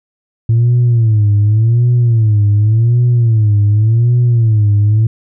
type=tone with vibrato; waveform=sine; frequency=112 Hz; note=A2; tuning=31 cents sharp; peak=-5 dBFS; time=0.49-5.07 s; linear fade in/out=5 ms; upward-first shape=sine; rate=0.88 Hz; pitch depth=150 cents each way; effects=tanh soft clip ceiling -5 dBFS